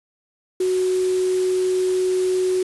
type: tone in noise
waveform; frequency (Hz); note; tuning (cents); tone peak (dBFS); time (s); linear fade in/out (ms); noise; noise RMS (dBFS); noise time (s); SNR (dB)
sine; 370; F#4; 0; -17; 0.6-2.63; 5; white; -35; 0.6-2.63; +15
effects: resampled to 24000 Hz